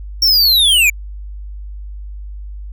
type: linear sweep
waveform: square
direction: down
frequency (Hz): 5560 to 2297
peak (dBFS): -9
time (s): 0.22-0.9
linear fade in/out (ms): 5
effects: added 50 Hz sine -26 dBFS peak until 2.72 s